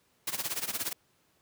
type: noise with tremolo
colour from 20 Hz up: white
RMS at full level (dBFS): -31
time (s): 0.27-0.93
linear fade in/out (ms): 5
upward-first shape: sine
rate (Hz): 17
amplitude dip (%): 85
effects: pink hiss -69 dBFS RMS until 1.41 s + high-pass 100 Hz 12 dB/octave